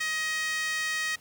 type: tone with high-pass filter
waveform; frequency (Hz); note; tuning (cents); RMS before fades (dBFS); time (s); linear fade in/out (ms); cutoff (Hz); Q
5% pulse; 630; D#5; +21; -30; 0-1.16; 10; 1700; 8
effects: pink hiss -57 dBFS RMS until 1.2 s + high-pass 60 Hz 12 dB/octave